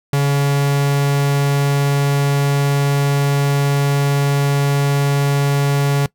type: tone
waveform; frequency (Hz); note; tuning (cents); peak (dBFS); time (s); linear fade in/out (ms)
45% pulse; 141.1; C#3; +31; -13; 0.13-6.06; 2
effects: noise-tail reverb RT60 0.1 s tail -21 dB re dry